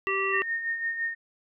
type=harmonic tone; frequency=388.9 Hz; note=G4; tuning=14 cents flat; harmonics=1 / 3 / 5 / 7; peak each=-30 / -30 / -30 / -30 dBFS; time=0.07-0.42 s; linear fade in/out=0 ms
type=tone with tremolo; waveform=sine; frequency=1837 Hz; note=A#6; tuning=26 cents flat; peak=-25 dBFS; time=0.32-1.15 s; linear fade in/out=20 ms; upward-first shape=sine; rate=5.9 Hz; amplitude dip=55%
effects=none

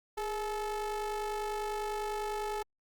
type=ring-modulated tone; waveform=square; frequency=220 Hz; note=A3; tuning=in tune; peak=-31 dBFS; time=0.17-2.63 s; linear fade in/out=10 ms; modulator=635 Hz; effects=Opus 48 kbps

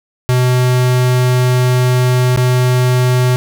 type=tone with dropouts; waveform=square; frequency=125.8 Hz; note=B2; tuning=32 cents sharp; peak=-10 dBFS; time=0.29-3.36 s; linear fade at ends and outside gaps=0 ms; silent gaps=2.361-2.374 s; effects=none

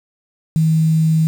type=tone with quantisation; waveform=sine; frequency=159.5 Hz; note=D#3; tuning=43 cents sharp; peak=-11 dBFS; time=0.56-1.27 s; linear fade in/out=0 ms; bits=6; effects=none

